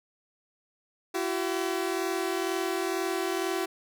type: tone pair together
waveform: sawtooth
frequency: 337.9 / 380 Hz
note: E4 / F#4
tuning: +43 / +46 cents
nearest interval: major second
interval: 203 cents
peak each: -27 / -26 dBFS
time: 1.14-3.66 s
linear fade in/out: 10 ms
effects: none